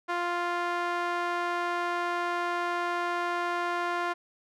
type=tone with band-pass filter; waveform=sawtooth; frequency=349.2 Hz; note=F4; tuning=in tune; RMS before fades=-30 dBFS; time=0.08-4.14 s; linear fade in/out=20 ms; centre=1200 Hz; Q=1.3; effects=none